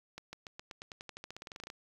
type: accelerating click train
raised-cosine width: 0.2 ms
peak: -27 dBFS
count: 21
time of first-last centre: 0.18-1.701 s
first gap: 150 ms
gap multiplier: 0.92
effects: 9-bit